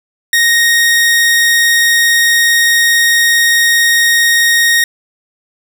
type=tone; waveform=sawtooth; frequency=1864.7 Hz; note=A#6; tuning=in tune; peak=-4 dBFS; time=0.33-4.84 s; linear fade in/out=2 ms; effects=none